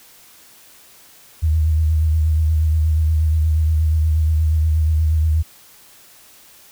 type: tone with vibrato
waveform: sine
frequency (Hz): 78.5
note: D#2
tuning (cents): +16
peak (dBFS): -13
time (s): 1.42-5.43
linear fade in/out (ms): 20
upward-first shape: triangle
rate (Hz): 8.4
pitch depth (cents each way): 51
effects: white hiss -47 dBFS RMS until 6.71 s